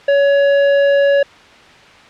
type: tone with tanh clipping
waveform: triangle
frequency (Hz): 562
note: C#5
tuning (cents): +24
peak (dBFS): -11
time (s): 0.08-1.23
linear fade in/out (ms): 5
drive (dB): 17
effects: white hiss -41 dBFS RMS until 2.09 s + low-pass 3000 Hz 12 dB/octave